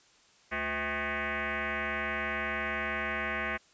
sine tone with frequency modulation, 218.5 Hz, A3, 12 cents flat, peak -30 dBFS, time 0.51-3.58 s, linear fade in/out 20 ms, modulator 289 Hz, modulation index 7.7, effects white hiss -62 dBFS RMS until 3.73 s + resampled to 16000 Hz

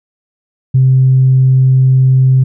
sine tone, 130.81 Hz, C3, in tune, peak -4 dBFS, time 0.74-2.44 s, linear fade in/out 10 ms, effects tanh soft clip ceiling 0 dBFS

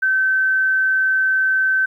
sine tone, 1539 Hz, G6, 32 cents flat, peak -14 dBFS, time 0.02-1.86 s, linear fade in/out 10 ms, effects 9-bit

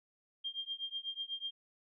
sine tone with tremolo, 3199 Hz, G7, 34 cents sharp, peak -34 dBFS, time 0.44-1.51 s, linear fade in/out 10 ms, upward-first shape triangle, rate 8.1 Hz, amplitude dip 100%, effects none

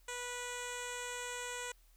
10% pulse tone with low-pass filter, 490 Hz, B4, 14 cents flat, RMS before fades -42 dBFS, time 0.08-1.72 s, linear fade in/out 5 ms, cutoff 8400 Hz, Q 2.5, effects added 40 Hz sine -62 dBFS peak until 1.96 s + white hiss -71 dBFS RMS until 1.96 s

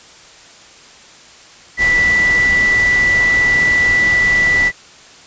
sine tone in noise, 1969 Hz, B6, 6 cents flat, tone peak -10 dBFS, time 1.77-4.72 s, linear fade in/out 50 ms, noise pink, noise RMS -24 dBFS, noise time 1.77-4.72 s, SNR +11 dB, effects white hiss -41 dBFS RMS until 5.26 s + resampled to 16000 Hz

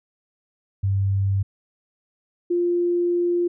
sine tone pair in turn, 98 / 349.2 Hz, G2 / F4, 0 / 0 cents, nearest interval octave + minor seventh, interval 2200 cents, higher second, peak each -18 dBFS, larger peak neither, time 0.83-1.43 / 2.5-3.48 s, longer second, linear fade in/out 10 ms, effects none

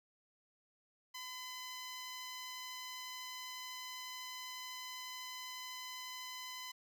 10% pulse tone, 1014 Hz, B5, 45 cents sharp, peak -36 dBFS, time 1.14-6.72 s, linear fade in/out 10 ms, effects none

